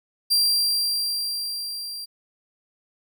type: tone with level ramp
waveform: 40% pulse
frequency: 4737 Hz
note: D8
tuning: 14 cents sharp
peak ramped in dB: -15 to -31 dBFS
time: 0.3-2.06 s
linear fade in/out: 20 ms
effects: none